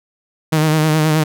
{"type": "tone with vibrato", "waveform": "sawtooth", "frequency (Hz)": 155.56, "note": "D#3", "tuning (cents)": 0, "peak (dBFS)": -8, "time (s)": [0.52, 1.24], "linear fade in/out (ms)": 10, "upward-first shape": "sine", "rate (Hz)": 9.5, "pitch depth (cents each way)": 38, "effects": []}